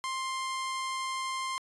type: tone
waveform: sawtooth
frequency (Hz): 1052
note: C6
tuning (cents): +9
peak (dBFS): -28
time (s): 0.04-1.58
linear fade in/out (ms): 0
effects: resampled to 24000 Hz